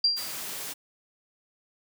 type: tone with exponential decay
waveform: sine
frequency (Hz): 4749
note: D8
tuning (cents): +18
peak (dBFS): -17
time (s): 0.04-0.42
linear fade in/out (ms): 5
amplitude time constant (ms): 81
type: high-pass noise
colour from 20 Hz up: white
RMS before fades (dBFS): -36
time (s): 0.16-0.74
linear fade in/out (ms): 20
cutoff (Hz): 110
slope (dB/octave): 24
effects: none